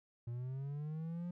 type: linear sweep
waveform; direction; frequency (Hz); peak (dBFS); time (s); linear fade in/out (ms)
triangle; up; 116.54 to 177.9; -37; 0.27-1.31; 5
effects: none